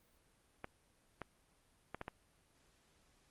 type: clicks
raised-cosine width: 0.5 ms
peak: -27 dBFS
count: 5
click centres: 0.644 / 1.217 / 1.946 / 2.014 / 2.081 s
effects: pink hiss -72 dBFS RMS until 3.3 s + Opus 32 kbps